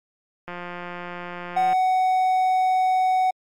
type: click train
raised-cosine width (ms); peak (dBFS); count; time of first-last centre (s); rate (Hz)
0.5; -19; 221; 0.48-1.73; 176
type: tone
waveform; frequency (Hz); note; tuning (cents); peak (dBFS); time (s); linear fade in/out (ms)
triangle; 746; F#5; +14; -15; 1.56-3.31; 10
effects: MP3 96 kbps